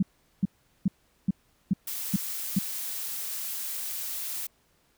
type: tone bursts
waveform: sine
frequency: 190.7 Hz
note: G3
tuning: 47 cents flat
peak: -19 dBFS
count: 7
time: 0-2.589 s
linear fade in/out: 5 ms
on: 27 ms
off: 400 ms
type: noise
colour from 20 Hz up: blue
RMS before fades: -34 dBFS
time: 1.87-4.47 s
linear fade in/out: 5 ms
effects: pink hiss -67 dBFS RMS until 4.97 s